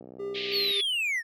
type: click train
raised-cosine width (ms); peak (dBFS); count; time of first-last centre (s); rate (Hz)
2; -30; 45; 0.01-0.711; 62.8
type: tone with tremolo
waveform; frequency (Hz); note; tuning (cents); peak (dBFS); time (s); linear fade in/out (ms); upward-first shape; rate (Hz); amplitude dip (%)
triangle; 400; G4; +35; -28; 0.19-0.81; 10; triangle; 3.3; 50
type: band-pass noise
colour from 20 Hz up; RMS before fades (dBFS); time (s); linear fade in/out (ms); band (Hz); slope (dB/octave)
white; -34; 0.34-0.82; 20; 2100 to 4100; 48
type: linear sweep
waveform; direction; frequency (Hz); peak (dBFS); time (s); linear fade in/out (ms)
triangle; down; 4604 to 1760; -24; 0.51-1.23; 50
effects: high-pass 200 Hz 12 dB/octave